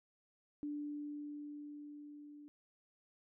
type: tone with level ramp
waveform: sine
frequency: 293.7 Hz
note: D4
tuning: in tune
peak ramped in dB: -38 to -52 dBFS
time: 0.63-2.48 s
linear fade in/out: 0 ms
effects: none